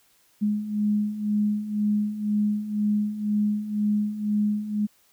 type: beating tone pair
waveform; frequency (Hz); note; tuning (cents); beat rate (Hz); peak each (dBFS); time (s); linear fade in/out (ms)
sine; 207.7 / 209.7; G#3 / G#3; 0 / +17; 2; -28 / -23; 0.41-4.87; 20
effects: white hiss -62 dBFS RMS until 5.12 s

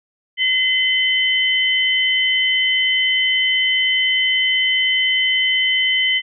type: tone pair together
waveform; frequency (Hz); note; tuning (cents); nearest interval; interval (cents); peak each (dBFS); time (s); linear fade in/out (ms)
sine; 2039 / 3055; C7 / G7; -45 / -45; perfect fifth; 700; -17; 0.37-6.22; 50
effects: none

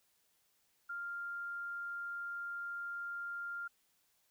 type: tone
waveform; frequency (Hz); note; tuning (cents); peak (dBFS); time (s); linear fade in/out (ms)
sine; 1396.9; F6; 0; -39; 0.89-3.68; 10
effects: white hiss -75 dBFS RMS until 4.3 s

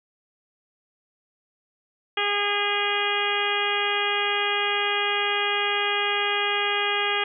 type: harmonic tone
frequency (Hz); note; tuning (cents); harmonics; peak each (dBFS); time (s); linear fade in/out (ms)
408.9; G#4; -27; 1 / 2 / 3 / 4 / 5 / 6 / 7 / 8; -30 / -30 / -30 / -30 / -30 / -30 / -30 / -30; 2.17-7.24; 5
effects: none

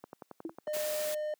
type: click train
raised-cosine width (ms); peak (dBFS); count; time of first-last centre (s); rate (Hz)
1; -29; 9; 0.04-0.767; 11
type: tone with exponential decay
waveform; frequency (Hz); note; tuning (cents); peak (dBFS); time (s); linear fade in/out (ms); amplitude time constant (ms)
sine; 327.5; E4; -11; -30; 0.45-0.55; 1; 21
type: tone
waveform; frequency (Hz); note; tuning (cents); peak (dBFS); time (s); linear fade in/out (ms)
triangle; 607; D#5; -43; -30; 0.67-1.34; 2
type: noise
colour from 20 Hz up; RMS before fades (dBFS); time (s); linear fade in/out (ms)
white; -39; 0.73-1.15; 10
effects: white hiss -75 dBFS RMS until 1.39 s + high-pass 200 Hz 12 dB/octave

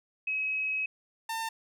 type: tone pair in turn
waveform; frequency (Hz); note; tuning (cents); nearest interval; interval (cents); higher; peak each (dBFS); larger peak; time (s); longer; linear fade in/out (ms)
sine / sawtooth; 2554 / 901; D#7 / A5; +45 / +41; octave + tritone; 1804; first; -28; neither; 0.27-0.86 / 1.29-1.49; first; 5
effects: none

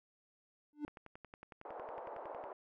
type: tone with exponential growth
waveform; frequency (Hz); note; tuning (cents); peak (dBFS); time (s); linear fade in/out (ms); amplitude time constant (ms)
triangle; 296.6; D4; +17; -31; 0.73-0.85; 1; 25
type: click train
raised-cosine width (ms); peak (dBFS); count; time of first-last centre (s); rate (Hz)
0.5; -36; 18; 0.88-2.44; 10.9
type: band-pass noise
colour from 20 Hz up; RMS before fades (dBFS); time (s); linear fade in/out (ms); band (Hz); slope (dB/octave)
white; -47; 1.65-2.53; 2; 450 to 870; 24
effects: none

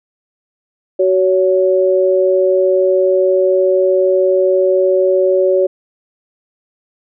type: tone pair together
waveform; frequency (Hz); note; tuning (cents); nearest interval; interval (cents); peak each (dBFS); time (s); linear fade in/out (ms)
sine; 374.8 / 562; F#4 / C#5; +22 / +24; perfect fifth; 702; -12; 0.99-5.67; 10
effects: none

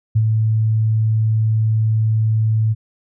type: tone with ADSR envelope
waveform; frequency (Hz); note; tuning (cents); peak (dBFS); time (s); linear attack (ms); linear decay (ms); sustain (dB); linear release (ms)
sine; 110; A2; 0; -10; 0.15-2.75; 13; 57; -3; 33
effects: none

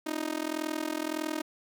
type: tone with amplitude modulation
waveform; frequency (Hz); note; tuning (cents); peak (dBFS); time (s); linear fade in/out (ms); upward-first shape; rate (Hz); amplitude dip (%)
sawtooth; 311.1; D#4; 0; -23; 0.06-1.42; 10; sine; 41.7; 95
effects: none

